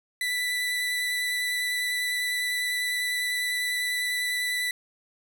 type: tone with vibrato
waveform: 30% pulse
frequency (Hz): 1981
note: B6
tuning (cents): +5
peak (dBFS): -23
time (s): 0.21-4.71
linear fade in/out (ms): 2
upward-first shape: sine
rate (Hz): 10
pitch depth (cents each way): 11
effects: none